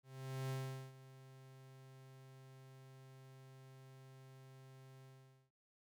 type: tone with ADSR envelope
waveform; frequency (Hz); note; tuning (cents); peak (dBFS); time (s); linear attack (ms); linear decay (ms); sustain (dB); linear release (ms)
45% pulse; 132.3; C3; +20; -39; 0.03-5.51; 470; 420; -18; 460
effects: none